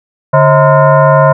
sine tone with frequency modulation, 246.9 Hz, B3, in tune, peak -3 dBFS, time 0.33-1.33 s, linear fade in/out 10 ms, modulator 392 Hz, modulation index 2.4, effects none

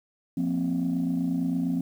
sine chord, F suspended fourth, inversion none, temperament equal, 174.61 / 233.1 / 261.6 Hz, F3 / Bb3 / C4, 0 / 0 / 0 cents, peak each -27 / -31 / -25 dBFS, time 0.37-1.81 s, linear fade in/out 5 ms, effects tanh soft clip ceiling -19 dBFS + 9-bit

